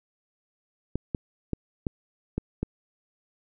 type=clicks; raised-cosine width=3 ms; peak=-14 dBFS; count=6; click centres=0.956 / 1.148 / 1.533 / 1.868 / 2.38 / 2.63 s; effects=none